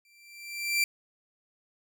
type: tone with exponential growth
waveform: sawtooth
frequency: 2352 Hz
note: D7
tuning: 2 cents sharp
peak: -18 dBFS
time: 0.05-0.84 s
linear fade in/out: 2 ms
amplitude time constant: 170 ms
effects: none